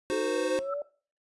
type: chord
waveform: square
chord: C diminished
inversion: first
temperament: equal with one note detuned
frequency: 309.2 / 370 / 523.3 Hz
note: Eb4 / Gb4 / C5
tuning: -11 / 0 / 0 cents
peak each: -35 / -32 / -33 dBFS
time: 0.1-0.59 s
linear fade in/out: 0 ms
type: linear sweep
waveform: sine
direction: up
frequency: 422.9 to 587.3 Hz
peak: -30 dBFS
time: 0.12-0.82 s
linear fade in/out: 2 ms
type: tone with exponential growth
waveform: sine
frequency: 1325 Hz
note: E6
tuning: 9 cents sharp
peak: -29 dBFS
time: 0.57-0.74 s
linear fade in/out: 5 ms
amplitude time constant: 35 ms
effects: noise-tail reverb RT60 0.4 s tail -18 dB re dry + resampled to 24000 Hz